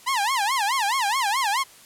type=tone with vibrato; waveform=sawtooth; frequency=932.3 Hz; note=A#5; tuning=in tune; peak=-17 dBFS; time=0.06-1.64 s; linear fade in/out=20 ms; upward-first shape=sine; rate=4.7 Hz; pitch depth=280 cents each way; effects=white hiss -49 dBFS RMS until 1.85 s + low-pass 12000 Hz 12 dB/octave